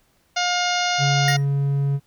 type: harmonic tone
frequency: 712 Hz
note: F5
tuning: 33 cents sharp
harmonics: 1 / 2 / 3 / 4 / 5 / 6 / 7 / 8 / 9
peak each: -23 / -26 / -28 / -29 / -30 / -31 / -31 / -32 / -33 dBFS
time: 0.36-1.37 s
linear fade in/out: 10 ms
type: tone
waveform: triangle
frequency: 140 Hz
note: C#3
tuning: 18 cents sharp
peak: -16 dBFS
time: 0.98-2 s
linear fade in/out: 50 ms
type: tone with exponential decay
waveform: square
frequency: 1875 Hz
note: A#6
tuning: 10 cents sharp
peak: -18 dBFS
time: 1.28-1.45 s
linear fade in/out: 2 ms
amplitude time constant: 36 ms
effects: pink hiss -63 dBFS RMS until 2.06 s